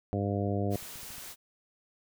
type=harmonic tone; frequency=100.6 Hz; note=G2; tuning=45 cents sharp; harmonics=1 / 2 / 3 / 4 / 5 / 6 / 7; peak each=-31 / -34 / -36 / -37 / -38 / -39 / -39 dBFS; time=0.13-0.76 s; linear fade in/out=0 ms
type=clicks; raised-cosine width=5 ms; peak=-40 dBFS; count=6; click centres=0.484 / 0.826 / 0.958 / 1.032 / 1.105 / 1.182 s
type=noise; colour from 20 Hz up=white; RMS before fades=-44 dBFS; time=0.7-1.36 s; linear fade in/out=50 ms
effects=none